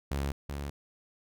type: tone pair in turn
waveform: sawtooth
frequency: 69.8 / 71.02 Hz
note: C#2 / C#2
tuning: +13 / +43 cents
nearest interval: unison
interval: 30 cents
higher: second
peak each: -26 / -31 dBFS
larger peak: first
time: 0.11-0.32 / 0.49-0.7 s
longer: neither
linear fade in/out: 5 ms
effects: none